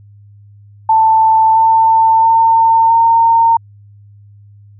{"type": "tone with pitch steps", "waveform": "sine", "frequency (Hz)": [886, 895.8, 905.7, 915.7], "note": ["A5", "A5", "A5", "A#5"], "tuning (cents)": [12, 31, 50, -31], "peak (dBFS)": -6, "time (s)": [0.89, 3.57], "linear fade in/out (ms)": 5, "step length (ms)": 670, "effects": ["added 102 Hz sine -38 dBFS peak until 4.79 s"]}